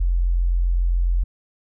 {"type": "tone", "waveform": "sine", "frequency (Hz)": 43.65, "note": "F1", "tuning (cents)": 0, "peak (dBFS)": -16, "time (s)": [0, 1.24], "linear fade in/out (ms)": 10, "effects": []}